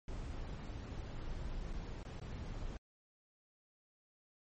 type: noise with dropouts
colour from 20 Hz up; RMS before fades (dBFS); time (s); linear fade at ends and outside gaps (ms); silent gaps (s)
brown; -43; 0.08-2.77; 2; 1.73-1.734 / 2.031-2.05 / 2.199-2.215
effects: MP3 32 kbps